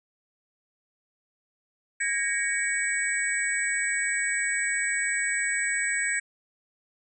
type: tone cluster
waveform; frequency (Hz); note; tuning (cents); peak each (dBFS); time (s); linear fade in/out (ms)
sine; 1641 / 1875 / 2252 / 7960; G#6 / A#6 / C#7 / B8; -21 / +10 / +27 / +13; -30; 2-6.2; 10
effects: none